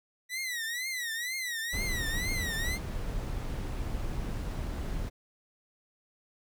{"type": "tone with vibrato", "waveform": "sawtooth", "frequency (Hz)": 1948, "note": "B6", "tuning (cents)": -24, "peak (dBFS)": -29, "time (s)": [0.29, 2.79], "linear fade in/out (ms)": 50, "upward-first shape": "triangle", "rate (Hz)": 2.1, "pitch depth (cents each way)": 170}
{"type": "noise", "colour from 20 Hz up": "brown", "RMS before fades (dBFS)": -34, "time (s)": [1.72, 5.1], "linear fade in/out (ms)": 20}
{"effects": []}